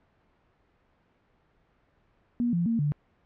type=tone with pitch steps; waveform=sine; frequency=239.7 / 171.7 / 229.4 / 146.8 Hz; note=A#3 / F3 / A#3 / D3; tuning=+48 / -29 / -28 / 0 cents; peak=-23 dBFS; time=2.4-2.92 s; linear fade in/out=0 ms; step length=130 ms; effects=pink hiss -67 dBFS RMS until 3.25 s + low-pass 2000 Hz 12 dB/octave

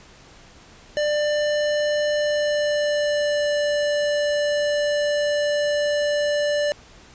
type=tone with pitch glide; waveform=square; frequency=594 to 587.2 Hz; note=D5 to D5; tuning=+20 to 0 cents; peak=-20 dBFS; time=0.97-6.72 s; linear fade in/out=0 ms; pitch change=-20 cents; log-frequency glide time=2.1-3.51 s; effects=pink hiss -48 dBFS RMS until 7.14 s + resampled to 16000 Hz

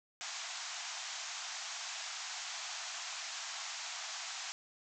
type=band-pass noise; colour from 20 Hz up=white; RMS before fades=-43 dBFS; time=0.21-4.52 s; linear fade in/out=0 ms; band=650 to 7400 Hz; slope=96 dB/octave; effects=none

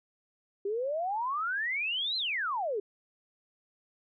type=exponential two-way sweep; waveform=sine; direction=up then down; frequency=387.2 to 4186 to 387.2 Hz; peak=-29 dBFS; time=0.65-2.8 s; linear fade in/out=5 ms; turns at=2.17 s; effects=none

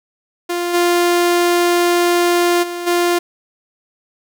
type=tone with level steps; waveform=sawtooth; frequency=349.2 Hz; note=F4; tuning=in tune; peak=-14 / -8 / -19 / -9 dBFS; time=0.49-3.19 s; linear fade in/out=10 ms; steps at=0.73 / 2.62 / 2.86 s; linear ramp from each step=20 ms; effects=none

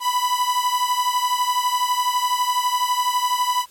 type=beating tone pair; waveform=45% pulse; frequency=987.8 / 999.8 Hz; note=B5 / B5; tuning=0 / +21 cents; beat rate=12 Hz; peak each=-20 / -23 dBFS; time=0-3.66 s; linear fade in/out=50 ms; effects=white hiss -52 dBFS RMS until 3.7 s + MP3 64 kbps

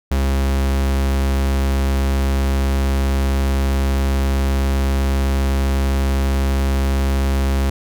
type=tone; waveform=45% pulse; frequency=67.7 Hz; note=C#2; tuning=40 cents flat; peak=-15 dBFS; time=0.11-7.7 s; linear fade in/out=5 ms; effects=none

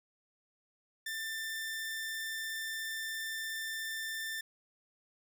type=tone; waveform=sawtooth; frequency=1783 Hz; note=A6; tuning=22 cents sharp; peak=-33 dBFS; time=1.06-4.41 s; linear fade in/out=5 ms; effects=none

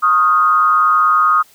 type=tone with frequency modulation; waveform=sine; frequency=1244.5 Hz; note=D#6; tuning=in tune; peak=-9 dBFS; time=0.02-1.43 s; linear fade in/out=20 ms; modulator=156 Hz; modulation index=0.63; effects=white hiss -49 dBFS RMS until 1.54 s

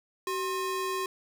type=ring-modulated tone; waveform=square; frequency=722 Hz; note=F#5; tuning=43 cents flat; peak=-27 dBFS; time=0.27-1.06 s; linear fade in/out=2 ms; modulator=342 Hz; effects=none

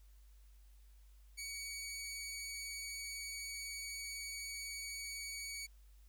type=tone; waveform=15% pulse; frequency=2253 Hz; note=C#7; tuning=28 cents sharp; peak=-36 dBFS; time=1.37-5.67 s; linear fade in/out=20 ms; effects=added 50 Hz sine -58 dBFS peak until 6.08 s + white hiss -74 dBFS RMS until 6.08 s

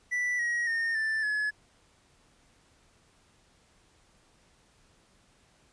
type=tone with pitch steps; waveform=triangle; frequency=1970 / 1899.6 / 1831.7 / 1766.3 / 1703.1 Hz; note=B6 / A#6 / A#6 / A6 / G#6; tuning=-5 / +32 / -31 / +6 / +43 cents; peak=-25 dBFS; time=0.11-1.51 s; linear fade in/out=20 ms; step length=280 ms; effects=pink hiss -64 dBFS RMS until 5.72 s + resampled to 22050 Hz

